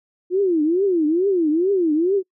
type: tone with vibrato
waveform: sine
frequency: 346.7 Hz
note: F4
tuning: 13 cents flat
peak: -15 dBFS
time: 0.3-2.23 s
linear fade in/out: 50 ms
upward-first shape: triangle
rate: 2.3 Hz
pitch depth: 290 cents each way
effects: noise-tail reverb RT60 0.1 s tail -24 dB re dry